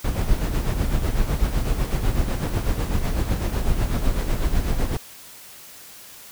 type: noise with tremolo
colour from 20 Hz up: brown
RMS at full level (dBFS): -19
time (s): 0.04-4.97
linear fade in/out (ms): 5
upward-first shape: sine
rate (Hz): 8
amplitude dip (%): 60
effects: white hiss -43 dBFS RMS until 6.31 s